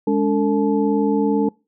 sine tone cluster, 207.2 / 285.1 / 449.4 / 862 Hz, G#3 / C#4 / A4 / A5, -4 / +49 / +37 / -36 cents, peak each -20 / -19 / -20 / -28 dBFS, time 0.07-1.49 s, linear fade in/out 5 ms, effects noise-tail reverb RT60 0.3 s tail -25 dB re dry

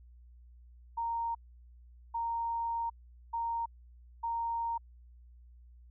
sine tone bursts at uneven times, 927 Hz, A#5, 10 cents flat, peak -31 dBFS, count 4, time 0.97-1.35 / 2.14-2.9 / 3.33-3.66 / 4.23-4.78 s, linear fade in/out 10 ms, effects added 60 Hz sine -53 dBFS peak until 5.9 s

